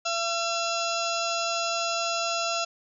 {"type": "harmonic tone with a mistuned harmonic", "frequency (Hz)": 676, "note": "E5", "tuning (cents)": 43, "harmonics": [1, 2, 4, 5, 6, 7, 8, 9, 10], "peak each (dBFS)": [-30, -31, -33, -38, -36, -37, -39, -43, -37], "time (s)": [0.05, 2.65], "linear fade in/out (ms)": 10, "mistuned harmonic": 7, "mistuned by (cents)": 80, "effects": []}